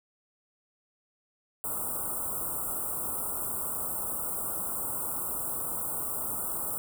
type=band-stop noise; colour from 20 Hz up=white; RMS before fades=-33 dBFS; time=1.64-6.78 s; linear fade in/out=0 ms; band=1400 to 7900 Hz; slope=96 dB/octave; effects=none